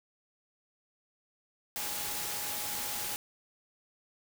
sine tone in noise, 830.6 Hz, G#5, in tune, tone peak -47 dBFS, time 1.76-3.16 s, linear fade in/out 0 ms, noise white, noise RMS -36 dBFS, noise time 1.76-3.16 s, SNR -14 dB, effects none

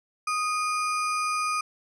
sine tone with sample-and-hold, 1244.5 Hz, D#6, in tune, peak -24 dBFS, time 0.27-1.61 s, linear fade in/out 5 ms, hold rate 3675 Hz, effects resampled to 22050 Hz

